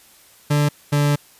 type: tone pair in turn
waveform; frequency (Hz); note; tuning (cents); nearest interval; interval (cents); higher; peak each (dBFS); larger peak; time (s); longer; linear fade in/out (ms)
40% pulse; 146.83 / 145.56; D3 / D3; 0 / -15; unison; 15; first; -14; neither; 0.5-0.69 / 0.92-1.16; second; 10
effects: white hiss -50 dBFS RMS until 1.39 s + resampled to 32000 Hz